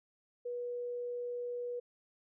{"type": "tone", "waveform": "sine", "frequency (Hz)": 485.8, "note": "B4", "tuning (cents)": -29, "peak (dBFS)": -36, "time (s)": [0.45, 1.8], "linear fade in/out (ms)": 10, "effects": []}